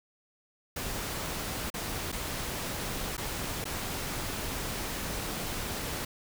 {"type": "noise with dropouts", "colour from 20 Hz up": "pink", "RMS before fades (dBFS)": -35, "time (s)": [0.76, 6.05], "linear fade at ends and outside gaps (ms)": 5, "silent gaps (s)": [[1.702, 1.74], [2.119, 2.125], [3.169, 3.178], [3.643, 3.653]], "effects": []}